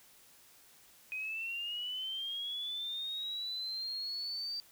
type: linear sweep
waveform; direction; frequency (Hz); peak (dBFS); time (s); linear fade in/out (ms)
sine; up; 2497 to 4664; -36; 1.12-4.6; 0
effects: white hiss -61 dBFS RMS until 4.71 s